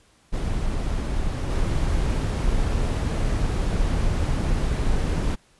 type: noise with level steps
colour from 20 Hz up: brown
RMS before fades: -25 / -22 dBFS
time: 0.32-5.36 s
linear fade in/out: 20 ms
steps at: 1.49 s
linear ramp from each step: 20 ms
effects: pink hiss -59 dBFS RMS until 5.59 s + resampled to 24000 Hz